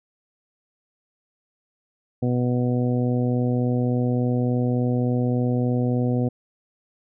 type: harmonic tone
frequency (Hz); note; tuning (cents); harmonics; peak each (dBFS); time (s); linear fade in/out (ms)
123.47; B2; 0; 1 / 2 / 3 / 4 / 5 / 6; -22 / -23 / -32 / -29 / -36 / -37; 2.22-6.29; 10
effects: none